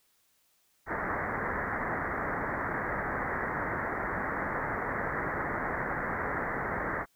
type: low-pass noise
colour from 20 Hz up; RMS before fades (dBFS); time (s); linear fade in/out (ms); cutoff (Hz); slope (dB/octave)
white; -33; 0.86-7.06; 50; 2000; 96
effects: white hiss -70 dBFS RMS until 7.15 s